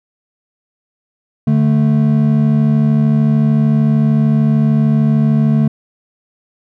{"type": "tone pair together", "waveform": "triangle", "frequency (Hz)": [146.72, 220], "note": ["D3", "A3"], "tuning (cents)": [-1, 0], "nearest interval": "perfect fifth", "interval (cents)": 701, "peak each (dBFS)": -10, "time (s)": [1.47, 5.68], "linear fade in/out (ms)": 5, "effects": []}